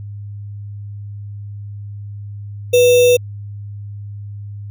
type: tone with sample-and-hold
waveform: sine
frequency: 490.3 Hz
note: B4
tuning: 13 cents flat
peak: -7 dBFS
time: 2.73-3.17 s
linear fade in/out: 10 ms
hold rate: 3150 Hz
effects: added 102 Hz sine -27 dBFS peak until 4.7 s